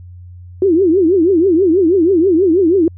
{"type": "tone with vibrato", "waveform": "sine", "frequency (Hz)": 354.4, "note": "F4", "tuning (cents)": 25, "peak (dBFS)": -8, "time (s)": [0.62, 2.88], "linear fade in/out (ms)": 2, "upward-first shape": "triangle", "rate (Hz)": 6.2, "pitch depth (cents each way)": 250, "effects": ["added 89 Hz sine -32 dBFS peak until 2.97 s"]}